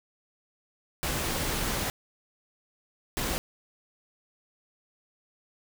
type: noise bursts at uneven times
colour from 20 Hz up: pink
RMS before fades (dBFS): -30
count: 2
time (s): 1.03-1.9 / 3.17-3.38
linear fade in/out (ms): 0
effects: none